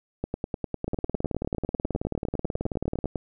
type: two click trains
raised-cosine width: 2 ms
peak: -15 / -14 dBFS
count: 41 / 30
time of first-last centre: 0.88-3.042 / 0.24-3.158 s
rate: 18.5 / 9.94 Hz
effects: none